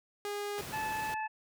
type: tone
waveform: sawtooth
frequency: 410 Hz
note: G#4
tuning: 22 cents flat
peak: -31 dBFS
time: 0.25-0.61 s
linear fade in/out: 0 ms
type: noise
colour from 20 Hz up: pink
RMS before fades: -42 dBFS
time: 0.58-1.14 s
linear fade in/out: 0 ms
type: harmonic tone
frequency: 869 Hz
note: A5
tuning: 22 cents flat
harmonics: 1 / 2 / 3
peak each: -34 / -40 / -44 dBFS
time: 0.72-1.28 s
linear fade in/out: 20 ms
effects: high-pass 80 Hz 12 dB/octave